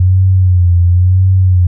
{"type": "tone with vibrato", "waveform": "sine", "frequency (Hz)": 90.7, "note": "F#2", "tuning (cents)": -34, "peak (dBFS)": -5, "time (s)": [0, 1.67], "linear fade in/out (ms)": 5, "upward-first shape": "sine", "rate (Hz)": 0.96, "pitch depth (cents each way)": 67, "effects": []}